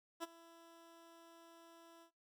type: tone with ADSR envelope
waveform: 15% pulse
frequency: 333.6 Hz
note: E4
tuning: 21 cents sharp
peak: -33 dBFS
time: 0.2-2.11 s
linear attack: 33 ms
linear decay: 23 ms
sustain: -20 dB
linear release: 89 ms
effects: noise-tail reverb RT60 0.2 s tail -22 dB re dry